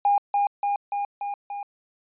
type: tone with echo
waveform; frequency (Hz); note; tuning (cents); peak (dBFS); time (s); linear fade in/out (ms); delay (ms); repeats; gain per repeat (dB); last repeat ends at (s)
triangle; 811; G#5; -41; -13; 0.05-0.18; 2; 290; 5; -3; 1.63
effects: tanh soft clip ceiling -14 dBFS + resampled to 8000 Hz